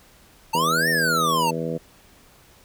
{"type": "exponential two-way sweep", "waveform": "square", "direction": "up then down", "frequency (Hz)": [880, 1865, 880], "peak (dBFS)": -20, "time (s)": [0.53, 1.51], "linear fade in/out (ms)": 10, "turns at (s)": 0.89}
{"type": "harmonic tone", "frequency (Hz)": 81.7, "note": "E2", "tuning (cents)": -15, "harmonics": [2, 3, 4, 5, 6, 7, 8], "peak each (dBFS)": [-29, -32, -34, -34, -29, -37, -38], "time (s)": [0.54, 1.78], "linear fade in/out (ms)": 10}
{"effects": ["pink hiss -53 dBFS RMS until 2.64 s"]}